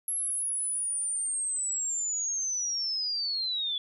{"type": "linear sweep", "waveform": "sine", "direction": "down", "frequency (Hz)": [11250, 3408], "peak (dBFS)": -28, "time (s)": [0.08, 3.78], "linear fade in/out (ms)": 2, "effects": []}